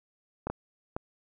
clicks, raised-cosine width 1 ms, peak -18 dBFS, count 3, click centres 0.47 / 0.5 / 0.965 s, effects none

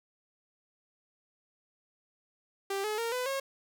sawtooth tone with pitch steps, 393.3 / 426.4 / 462.3 / 501.3 / 543.5 Hz, G4 / G#4 / A#4 / B4 / C#5, +6 / +46 / -14 / +26 / -34 cents, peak -27 dBFS, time 2.7-3.4 s, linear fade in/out 5 ms, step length 140 ms, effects none

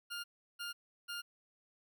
20% pulse tone bursts, 1409 Hz, F6, 15 cents sharp, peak -35 dBFS, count 3, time 0.1-1.22 s, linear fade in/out 20 ms, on 140 ms, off 350 ms, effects none

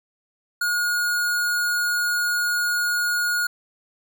square tone, 1439 Hz, F#6, 49 cents flat, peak -21 dBFS, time 0.61-3.47 s, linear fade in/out 5 ms, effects none

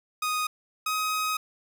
sawtooth tone pair in turn, 1244.5 / 1261.1 Hz, D#6 / D#6, 0 / +23 cents, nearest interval unison, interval 23 cents, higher second, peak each -22 dBFS, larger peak neither, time 0.22-0.47 / 0.86-1.37 s, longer second, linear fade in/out 5 ms, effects none

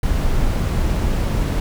brown noise, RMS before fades -18 dBFS, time 0.03-1.6 s, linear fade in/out 2 ms, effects none

